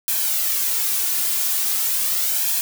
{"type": "noise with flanger", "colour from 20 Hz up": "blue", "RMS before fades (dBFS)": -21, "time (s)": [0.08, 2.61], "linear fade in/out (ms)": 0, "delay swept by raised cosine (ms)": [1.2, 2.9], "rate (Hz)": 0.41, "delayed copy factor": 0.55, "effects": []}